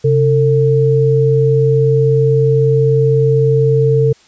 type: tone pair together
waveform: sine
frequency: 133.79 / 450 Hz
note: C3 / A4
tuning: +39 / +39 cents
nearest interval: octave + major sixth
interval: 2100 cents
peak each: -11 dBFS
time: 0.04-4.13 s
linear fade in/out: 10 ms
effects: white hiss -48 dBFS RMS until 4.27 s + resampled to 16000 Hz